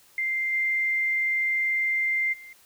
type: tone with level steps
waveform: sine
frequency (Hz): 2093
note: C7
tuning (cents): 0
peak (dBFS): -24 / -22 / -42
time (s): 0.18-2.53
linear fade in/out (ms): 2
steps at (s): 0.52 / 2.32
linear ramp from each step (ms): 20
effects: white hiss -57 dBFS RMS until 2.65 s